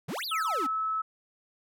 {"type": "exponential two-way sweep", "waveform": "square", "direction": "up then down", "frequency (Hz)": [117.8, 4978, 246.3], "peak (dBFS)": -33, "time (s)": [0.08, 0.67], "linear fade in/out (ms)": 10, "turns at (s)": 0.25}
{"type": "tone", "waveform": "sine", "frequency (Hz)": 1300, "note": "E6", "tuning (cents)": -24, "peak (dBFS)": -27, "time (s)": [0.31, 1.02], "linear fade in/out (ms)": 10}
{"effects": []}